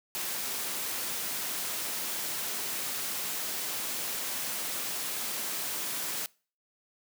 white noise, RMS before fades -34 dBFS, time 0.15-6.26 s, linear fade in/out 0 ms, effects noise-tail reverb RT60 0.4 s tail -24 dB re dry + high-pass 150 Hz 12 dB/octave

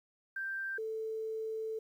sine tone pair in turn, 1573 / 441.4 Hz, G6 / A4, +6 / +5 cents, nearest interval octave + minor seventh, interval 2201 cents, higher first, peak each -35 / -35 dBFS, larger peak neither, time 0.36-0.78 / 0.78-1.79 s, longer second, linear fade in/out 5 ms, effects 11-bit

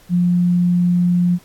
sine tone, 176.6 Hz, F3, 20 cents sharp, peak -12 dBFS, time 0.09-1.39 s, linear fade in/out 50 ms, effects pink hiss -49 dBFS RMS until 1.44 s + AAC 64 kbps

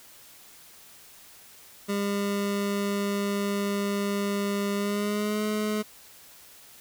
25% pulse tone with pitch glide, 201.5 to 212.5 Hz, G3 to G#3, +48 to +40 cents, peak -22 dBFS, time 1.88-5.83 s, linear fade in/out 20 ms, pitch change +92 cents, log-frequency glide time 4.75-5.43 s, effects white hiss -51 dBFS RMS until 6.8 s

